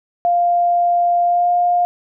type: tone with pitch glide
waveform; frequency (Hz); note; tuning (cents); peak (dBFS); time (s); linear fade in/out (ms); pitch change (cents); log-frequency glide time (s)
sine; 698.5 to 706.2; F5 to F5; 0 to +19; -12; 0.25-1.85; 0; +19; 1.23-1.5
effects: none